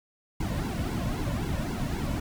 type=noise with flanger; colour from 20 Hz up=brown; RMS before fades=-30 dBFS; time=0.4-2.2 s; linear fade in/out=5 ms; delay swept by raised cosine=1.6 to 2.51 ms; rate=3.8 Hz; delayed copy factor=-0.85; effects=none